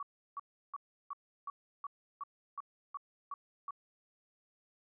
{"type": "tone bursts", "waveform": "sine", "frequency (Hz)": 1131, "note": "C#6", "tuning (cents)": 34, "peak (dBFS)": -38, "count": 11, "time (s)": [0, 3.708], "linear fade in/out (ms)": 2, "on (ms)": 28, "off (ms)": 340, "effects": []}